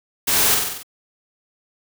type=noise with echo; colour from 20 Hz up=white; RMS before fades=-19 dBFS; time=0.27-0.55 s; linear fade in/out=10 ms; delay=47 ms; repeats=6; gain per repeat=-3 dB; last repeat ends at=0.832 s; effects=none